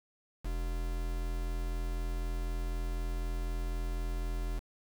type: tone with quantisation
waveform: triangle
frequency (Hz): 42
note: E1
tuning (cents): +33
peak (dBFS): -30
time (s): 0.44-4.6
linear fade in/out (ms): 20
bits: 7
effects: none